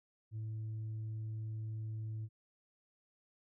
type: tone with tanh clipping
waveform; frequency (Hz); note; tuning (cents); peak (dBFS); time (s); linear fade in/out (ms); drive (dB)
sine; 109.6; A2; -6; -39; 0.31-2.29; 50; 1
effects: none